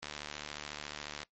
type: click train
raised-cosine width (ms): 0.2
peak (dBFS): -22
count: 90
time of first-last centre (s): 0.03-1.231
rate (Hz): 74.1
effects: noise-tail reverb RT60 0.1 s tail -19 dB re dry + MP3 32 kbps